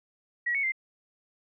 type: tone with pitch steps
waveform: sine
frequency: 1919 / 2216 / 2089 Hz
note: A#6 / C#7 / C7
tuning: +50 / -1 / -3 cents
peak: -25 dBFS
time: 0.46-0.721 s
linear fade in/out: 10 ms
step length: 87 ms
effects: none